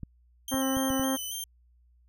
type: clicks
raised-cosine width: 5 ms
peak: -25 dBFS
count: 5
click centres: 0.033 / 0.542 / 0.769 / 0.904 / 0.997 s
type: tone with vibrato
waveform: 10% pulse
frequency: 3087 Hz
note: G7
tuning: 27 cents flat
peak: -26 dBFS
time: 0.48-1.44 s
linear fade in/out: 2 ms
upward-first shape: square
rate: 3.6 Hz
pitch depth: 41 cents each way
type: harmonic tone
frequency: 266 Hz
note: C4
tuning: 29 cents sharp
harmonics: 1 / 2 / 3 / 4 / 5 / 6 / 7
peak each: -27 / -33 / -37 / -39 / -41 / -43 / -44 dBFS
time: 0.51-1.17 s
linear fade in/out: 20 ms
effects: added 60 Hz sine -59 dBFS peak until 2.08 s